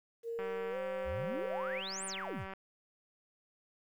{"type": "tone with pitch glide", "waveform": "sine", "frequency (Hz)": [462.6, 525.3], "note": ["A#4", "C5"], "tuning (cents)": [-13, 7], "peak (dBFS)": -36, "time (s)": [0.23, 1.82], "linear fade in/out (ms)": 50, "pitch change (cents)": 220, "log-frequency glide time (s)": [0.7, 0.77]}
{"type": "click train", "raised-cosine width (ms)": 0.5, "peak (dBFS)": -30, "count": 413, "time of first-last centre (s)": [0.39, 2.536], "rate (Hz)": 192}
{"type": "exponential two-way sweep", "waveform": "sine", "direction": "up then down", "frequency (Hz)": [56.1, 9956, 56.1], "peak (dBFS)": -39, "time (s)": [1.04, 2.47], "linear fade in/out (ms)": 50, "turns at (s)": 2.06}
{"effects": ["11-bit"]}